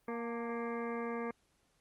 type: harmonic tone with a mistuned harmonic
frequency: 234.2 Hz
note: A#3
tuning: 8 cents sharp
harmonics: 1 / 2 / 3 / 4 / 5 / 7 / 8 / 9 / 10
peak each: -40 / -39 / -48 / -48 / -45 / -50 / -59 / -50 / -58 dBFS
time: 0.08-1.31 s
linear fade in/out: 2 ms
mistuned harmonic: 4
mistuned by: -47 cents
effects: pink hiss -74 dBFS RMS until 1.8 s + Opus 32 kbps